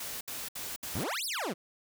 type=noise bursts; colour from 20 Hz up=white; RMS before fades=-39 dBFS; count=4; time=0-1.038 s; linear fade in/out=5 ms; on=210 ms; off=66 ms
type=exponential two-way sweep; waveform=20% pulse; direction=up then down; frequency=61.5 to 5588 to 147.7 Hz; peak=-27 dBFS; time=0.94-1.54 s; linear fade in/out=20 ms; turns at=1.25 s
effects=none